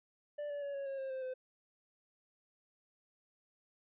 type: tone with pitch steps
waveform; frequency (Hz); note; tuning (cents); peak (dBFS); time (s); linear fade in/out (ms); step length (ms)
triangle; 587.3 / 576.2 / 565.3 / 554.7 / 544.2 / 533.9 / 523.8 / 513.9; D5 / D5 / C#5 / C#5 / C#5 / C5 / C5 / C5; 0 / -33 / +34 / +1 / -32 / +35 / +2 / -31; -36; 0.38-1.34; 10; 120
effects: resampled to 8000 Hz